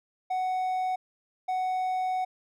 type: tone pair in turn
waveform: triangle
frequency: 743 / 743 Hz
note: F#5 / F#5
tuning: +7 / +7 cents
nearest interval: unison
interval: 0 cents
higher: neither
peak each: -24 dBFS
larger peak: neither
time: 0.3-0.96 / 1.48-2.25 s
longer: second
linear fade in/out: 10 ms
effects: none